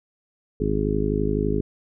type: harmonic tone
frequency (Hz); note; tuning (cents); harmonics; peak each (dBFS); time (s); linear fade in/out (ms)
51.91; G#1; 0; 1 / 2 / 3 / 4 / 5 / 6 / 7 / 8; -27 / -31 / -28 / -30 / -28 / -31 / -30 / -26; 0.6-1.61; 5
effects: none